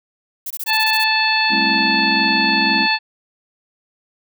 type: noise bursts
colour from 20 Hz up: violet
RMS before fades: -26 dBFS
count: 9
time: 0.46-1.041 s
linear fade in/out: 5 ms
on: 45 ms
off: 22 ms
type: harmonic tone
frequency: 876 Hz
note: A5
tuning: 8 cents flat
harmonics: 1 / 2 / 3 / 4 / 5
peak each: -20 / -20 / -19 / -26 / -20 dBFS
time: 0.66-2.99 s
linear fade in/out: 50 ms
type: chord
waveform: triangle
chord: A minor seventh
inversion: third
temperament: just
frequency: 198 / 220 / 264 / 330 Hz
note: G3 / A3 / C4 / E4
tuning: +18 / 0 / +16 / +2 cents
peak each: -24 dBFS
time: 1.49-2.88 s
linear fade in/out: 50 ms
effects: none